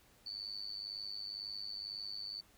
sine tone with amplitude modulation, 4507 Hz, C#8, 28 cents sharp, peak -37 dBFS, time 0.26-2.41 s, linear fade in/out 5 ms, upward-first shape sine, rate 102 Hz, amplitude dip 90%, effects pink hiss -66 dBFS RMS until 2.57 s

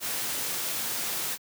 white noise, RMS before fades -31 dBFS, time 0-1.38 s, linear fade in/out 50 ms, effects high-pass 100 Hz 12 dB/octave

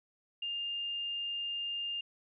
sine tone, 2809 Hz, F7, 9 cents sharp, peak -34 dBFS, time 0.42-2.01 s, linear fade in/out 5 ms, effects none

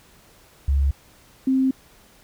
sine tone pair in turn, 69.3 / 263.5 Hz, C#2 / C4, 0 / +12 cents, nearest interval octave + major seventh, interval 2312 cents, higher second, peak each -16 dBFS, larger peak neither, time 0.68-0.91 / 1.47-1.71 s, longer second, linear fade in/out 5 ms, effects pink hiss -53 dBFS RMS until 2.23 s

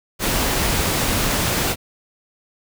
pink noise, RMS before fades -20 dBFS, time 0.19-1.76 s, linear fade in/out 50 ms, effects none

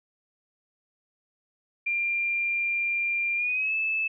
sine tone with pitch glide, 2387 to 2618 Hz, D7 to E7, +28 to -13 cents, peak -24 dBFS, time 1.86-4.08 s, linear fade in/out 10 ms, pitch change +159 cents, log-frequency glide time 3.35-3.74 s, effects none

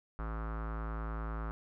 square tone with low-pass filter, 55 Hz, A1, in tune, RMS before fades -38 dBFS, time 0.19-1.51 s, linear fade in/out 0 ms, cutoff 1300 Hz, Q 4.5, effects none

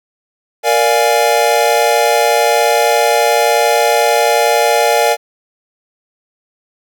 square chord, Bb dominant seventh, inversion none, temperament equal, 466.2 / 587.3 / 698.5 / 830.6 Hz, Bb4 / D5 / F5 / Ab5, 0 / 0 / 0 / 0 cents, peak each -16 dBFS, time 0.63-5.17 s, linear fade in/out 50 ms, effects none

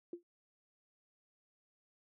sine tone with exponential decay, 346.4 Hz, F4, 14 cents flat, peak -36 dBFS, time 0.13-0.23 s, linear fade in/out 2 ms, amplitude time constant 20 ms, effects high-pass 200 Hz 12 dB/octave

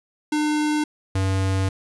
square tone pair in turn, 301.6 / 95.71 Hz, D4 / G2, +46 / -41 cents, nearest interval octave + minor sixth, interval 1987 cents, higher first, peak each -20 dBFS, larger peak neither, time 0.32-0.84 / 1.15-1.69 s, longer second, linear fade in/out 5 ms, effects resampled to 24000 Hz + 9-bit

